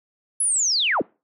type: linear sweep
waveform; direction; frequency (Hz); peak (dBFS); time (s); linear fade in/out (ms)
sine; down; 10580 to 164.81; -18; 0.4-1.02; 5
effects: noise-tail reverb RT60 0.3 s tail -25 dB re dry